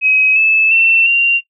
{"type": "tone with pitch steps", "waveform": "sine", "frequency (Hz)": [2541, 2614, 2689, 2766], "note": ["D#7", "E7", "E7", "F7"], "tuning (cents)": [36, -15, 34, -17], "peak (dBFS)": -8, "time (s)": [0.01, 1.41], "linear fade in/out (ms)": 50, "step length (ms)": 350, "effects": ["noise-tail reverb RT60 0.1 s tail -17 dB re dry"]}